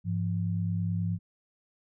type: tone pair together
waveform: sine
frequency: 101.97 / 171.5 Hz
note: G#2 / F3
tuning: -31 / -31 cents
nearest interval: major sixth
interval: 900 cents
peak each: -29 / -30 dBFS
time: 0.04-1.19 s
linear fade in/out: 50 ms
effects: none